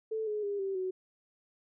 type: tone with pitch steps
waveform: sine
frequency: 440 / 422.1 / 404.9 / 388.4 / 372.6 Hz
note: A4 / G#4 / G#4 / G4 / F#4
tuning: 0 / +28 / -44 / -16 / +12 cents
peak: -31 dBFS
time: 0.11-0.91 s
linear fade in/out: 10 ms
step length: 160 ms
effects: none